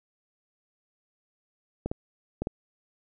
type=clicks; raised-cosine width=2 ms; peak=-16 dBFS; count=4; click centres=1.86 / 1.915 / 2.42 / 2.471 s; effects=none